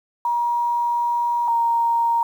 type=tone pair in turn; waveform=sine; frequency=951 / 932 Hz; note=A#5 / A#5; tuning=+34 / -1 cents; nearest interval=unison; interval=35 cents; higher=first; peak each=-18 / -16 dBFS; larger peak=second; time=0.25-1.48 / 1.48-2.23 s; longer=first; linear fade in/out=2 ms; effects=8-bit